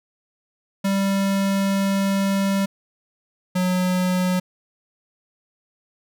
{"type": "tone pair in turn", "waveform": "square", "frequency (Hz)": [196, 182.65], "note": ["G3", "F#3"], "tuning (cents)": [0, -22], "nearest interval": "minor second", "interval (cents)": 122, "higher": "first", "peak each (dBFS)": [-19, -19], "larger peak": "neither", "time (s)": [[0.84, 2.66], [3.55, 4.4]], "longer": "first", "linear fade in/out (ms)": 10, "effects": []}